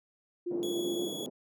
sine tone with vibrato, 349.2 Hz, F4, in tune, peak -31 dBFS, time 0.46-1.09 s, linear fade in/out 10 ms, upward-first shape sine, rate 5.7 Hz, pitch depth 14 cents each way
white band-pass noise, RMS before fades -39 dBFS, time 0.5-1.3 s, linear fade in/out 20 ms, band 190 to 470 Hz, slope 24 dB/octave
sawtooth tone, 3368 Hz, G#7, 24 cents sharp, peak -36 dBFS, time 0.63-1.26 s, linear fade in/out 0 ms
effects none

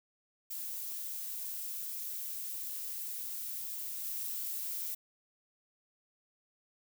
violet noise with level steps, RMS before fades -40 / -38 dBFS, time 0.5-4.95 s, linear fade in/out 10 ms, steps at 4.03 s, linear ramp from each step 20 ms, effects none

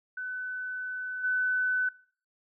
sine tone with level steps, 1505 Hz, F#6, 29 cents sharp, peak -33 / -25 dBFS, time 0.17-1.89 s, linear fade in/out 5 ms, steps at 1.23 s, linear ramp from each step 20 ms, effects noise-tail reverb RT60 0.5 s tail -21 dB re dry

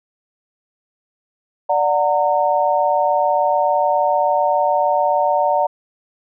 sine chord, D augmented, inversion none, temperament just, 587.3 / 734.2 / 917.7 Hz, D5 / F#5 / A#5, 0 / -14 / -27 cents, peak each -18 dBFS, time 1.69-5.67 s, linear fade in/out 10 ms, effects none

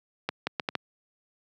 accelerating click train, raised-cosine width 0.3 ms, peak -11 dBFS, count 5, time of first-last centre 0.29-0.753 s, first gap 180 ms, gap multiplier 0.71, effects high-pass 150 Hz 12 dB/octave

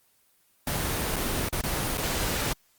pink noise with dropouts, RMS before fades -28 dBFS, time 0.67-2.53 s, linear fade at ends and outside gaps 2 ms, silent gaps 1.16-1.164 / 1.488-1.527 / 1.612-1.637 / 1.973-1.979 s, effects white hiss -65 dBFS RMS until 2.78 s + Opus 24 kbps

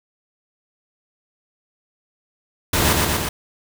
pink noise with echo, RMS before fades -18 dBFS, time 2.73-2.93 s, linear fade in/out 5 ms, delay 120 ms, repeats 3, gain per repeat -2 dB, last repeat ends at 3.29 s, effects none

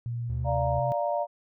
sine tone with pitch glide, 118.5 to 129.97 Hz, A#2 to C3, +29 to -11 cents, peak -29 dBFS, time 0.06-0.92 s, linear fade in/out 0 ms, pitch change +160 cents, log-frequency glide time 0.34-0.47 s
triangle tone, 75.1 Hz, D2, 39 cents sharp, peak -29 dBFS, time 0.29-0.8 s, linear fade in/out 10 ms
sine chord, Bb major, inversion first, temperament equal, 587.3 / 698.5 / 932.3 Hz, D5 / F5 / Bb5, 0 / 0 / 0 cents, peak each -28 / -29 / -32 dBFS, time 0.44-1.27 s, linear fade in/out 50 ms
effects none

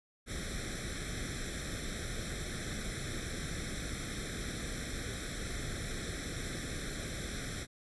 pink noise with comb filter, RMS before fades -39 dBFS, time 0.26-7.67 s, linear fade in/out 50 ms, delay 0.53 ms, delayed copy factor +1, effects resampled to 24000 Hz

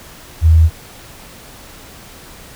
sine tone, 80.6 Hz, E2, 38 cents flat, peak -5 dBFS, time 0.41-0.7 s, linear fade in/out 50 ms, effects pink hiss -38 dBFS RMS until 2.55 s

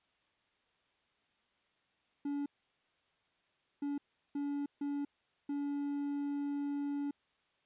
triangle tone bursts at uneven times, 285.5 Hz, D4, 49 cents flat, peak -32 dBFS, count 5, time 2.25-2.46 / 3.82-3.98 / 4.35-4.66 / 4.81-5.05 / 5.49-7.11 s, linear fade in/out 5 ms, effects white hiss -75 dBFS RMS until 7.65 s + resampled to 8000 Hz

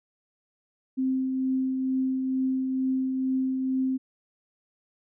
sine tone with tremolo, 261.6 Hz, C4, in tune, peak -22 dBFS, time 0.97-3.98 s, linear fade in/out 20 ms, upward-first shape triangle, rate 2.2 Hz, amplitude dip 35%, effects none

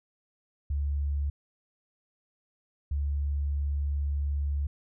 sine tone pair in turn, 71.5 / 71.5 Hz, D2 / D2, -46 / -46 cents, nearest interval unison, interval 0 cents, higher neither, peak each -26 dBFS, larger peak neither, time 0.7-1.3 / 2.91-4.67 s, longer second, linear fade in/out 5 ms, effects none

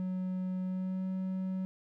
triangle tone with pitch glide, 185 to 187.69 Hz, F#3 to F#3, 0 to +25 cents, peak -30 dBFS, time 0-1.65 s, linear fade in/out 0 ms, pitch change +25 cents, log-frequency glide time 0.63-1.05 s, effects none

